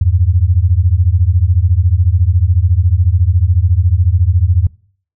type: beating tone pair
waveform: sine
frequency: 82.41 / 96.41 Hz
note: E2 / G2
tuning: 0 / -28 cents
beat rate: 14 Hz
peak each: -11 dBFS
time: 0.01-4.67 s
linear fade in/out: 5 ms
effects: noise-tail reverb RT60 0.5 s tail -23 dB re dry